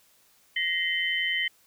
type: tone cluster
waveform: sine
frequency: 1896 / 2066 / 3057 Hz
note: A#6 / C7 / G7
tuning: +29 / -22 / -44 cents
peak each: -29 dBFS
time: 0.56-1.48 s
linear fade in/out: 5 ms
effects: white hiss -62 dBFS RMS until 1.66 s